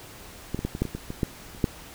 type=clicks; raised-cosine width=3 ms; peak=-14 / -17 / -13 / -19 / -10 / -19 / -18 / -19 / -10 / -30 / -7 dBFS; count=11; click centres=0.546 / 0.591 / 0.65 / 0.751 / 0.82 / 0.853 / 0.95 / 1.104 / 1.232 / 1.549 / 1.642 s; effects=pink hiss -45 dBFS RMS until 1.94 s